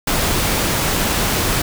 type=noise; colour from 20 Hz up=pink; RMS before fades=-18 dBFS; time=0.07-1.62 s; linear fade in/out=5 ms; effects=none